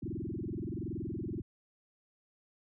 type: tone with frequency modulation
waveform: sine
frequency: 220 Hz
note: A3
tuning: in tune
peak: -35 dBFS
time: 0.02-1.42 s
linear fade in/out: 10 ms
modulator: 21.2 Hz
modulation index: 6.7
effects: none